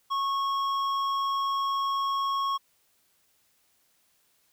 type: tone with hard clipping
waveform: triangle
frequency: 1098 Hz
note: C#6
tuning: 17 cents flat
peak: -27 dBFS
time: 0.1-2.58 s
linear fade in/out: 20 ms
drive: 12 dB
effects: white hiss -68 dBFS RMS until 4.52 s